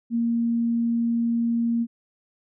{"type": "tone", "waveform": "sine", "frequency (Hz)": 233.1, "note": "A#3", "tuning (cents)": 0, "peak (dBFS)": -20, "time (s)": [0.1, 1.87], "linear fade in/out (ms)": 50, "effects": []}